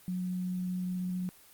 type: tone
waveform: sine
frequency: 182.1 Hz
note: F#3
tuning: 27 cents flat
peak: -31 dBFS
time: 0.08-1.29 s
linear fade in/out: 0 ms
effects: white hiss -57 dBFS RMS until 1.53 s + Opus 24 kbps